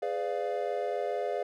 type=chord; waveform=triangle; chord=G# diminished seventh; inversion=none; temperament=equal with one note detuned; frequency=415.3 / 502.8 / 587.3 / 698.5 Hz; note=G#4 / B4 / D5 / F5; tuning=0 / +31 / 0 / 0 cents; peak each=-33 dBFS; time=0.02-1.43 s; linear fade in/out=5 ms; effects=none